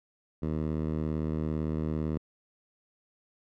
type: tone with band-pass filter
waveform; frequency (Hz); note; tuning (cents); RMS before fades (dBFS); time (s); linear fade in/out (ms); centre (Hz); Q
10% pulse; 77.78; D#2; 0; -31; 0.42-2.18; 10; 160; 0.57
effects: none